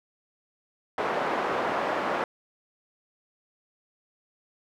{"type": "band-pass noise", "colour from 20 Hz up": "pink", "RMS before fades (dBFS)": -28, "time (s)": [0.98, 2.24], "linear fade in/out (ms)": 2, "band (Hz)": [470, 1300], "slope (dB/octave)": 12, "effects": []}